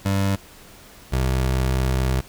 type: tone pair in turn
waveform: 25% pulse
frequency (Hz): 98 / 64.67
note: G2 / C2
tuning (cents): 0 / -20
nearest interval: perfect fifth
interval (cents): 720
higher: first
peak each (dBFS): -15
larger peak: neither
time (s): 0.05-0.36 / 1.12-2.21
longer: second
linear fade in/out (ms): 10
effects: pink hiss -46 dBFS RMS until 2.28 s